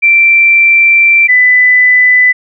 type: tone pair in turn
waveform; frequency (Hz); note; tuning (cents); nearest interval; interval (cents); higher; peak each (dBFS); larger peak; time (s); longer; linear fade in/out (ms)
sine; 2349 / 1997.2; D7 / B6; 0 / +19; minor third; 281; first; -3; neither; 0.02-1.28 / 1.28-2.33; first; 20
effects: none